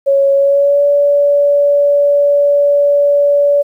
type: tone with pitch glide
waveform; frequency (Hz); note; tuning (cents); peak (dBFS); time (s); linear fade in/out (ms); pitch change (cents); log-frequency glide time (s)
sine; 553 to 573.5; C#5 to D5; -4 to -41; -7; 0.06-3.63; 20; +63; 0.33-0.84
effects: 8-bit